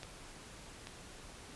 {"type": "clicks", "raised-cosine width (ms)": 0.2, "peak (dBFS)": -27, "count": 2, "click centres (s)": [0.032, 0.871], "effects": ["pink hiss -52 dBFS RMS until 1.55 s", "resampled to 24000 Hz"]}